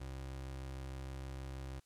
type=tone; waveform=30% pulse; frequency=66.4 Hz; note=C2; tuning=26 cents sharp; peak=-40 dBFS; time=0-1.8 s; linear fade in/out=10 ms; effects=white hiss -75 dBFS RMS until 1.85 s + low-pass 11000 Hz 12 dB/octave